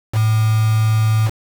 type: tone with quantisation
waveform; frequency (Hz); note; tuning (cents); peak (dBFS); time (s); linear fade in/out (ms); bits
sine; 109.6; A2; -6; -12; 0.12-1.31; 50; 4
effects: none